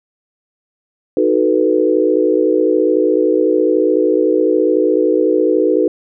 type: chord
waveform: sine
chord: B dominant seventh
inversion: first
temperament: equal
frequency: 311.1 / 370 / 440 / 493.9 Hz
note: D#4 / F#4 / A4 / B4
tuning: 0 / 0 / 0 / 0 cents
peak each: -16 dBFS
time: 1.17-5.88 s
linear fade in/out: 2 ms
effects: none